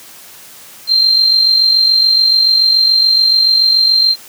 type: tone with amplitude modulation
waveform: sine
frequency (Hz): 4160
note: C8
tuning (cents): -11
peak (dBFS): -5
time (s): 0.87-4.16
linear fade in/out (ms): 50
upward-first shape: sine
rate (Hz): 47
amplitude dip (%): 50
effects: white hiss -37 dBFS RMS until 4.28 s + high-pass 100 Hz 12 dB/octave